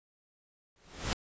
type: noise with exponential growth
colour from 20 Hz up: pink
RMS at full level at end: -29 dBFS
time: 0.76-1.13 s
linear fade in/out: 0 ms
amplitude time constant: 79 ms
effects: resampled to 16000 Hz